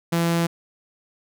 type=tone; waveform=sawtooth; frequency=168.7 Hz; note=E3; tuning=40 cents sharp; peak=-15 dBFS; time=0.12-0.47 s; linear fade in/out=10 ms; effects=none